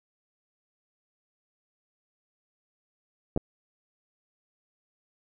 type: clicks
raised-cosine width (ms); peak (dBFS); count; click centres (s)
2; -14; 2; 3.363 / 3.375
effects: none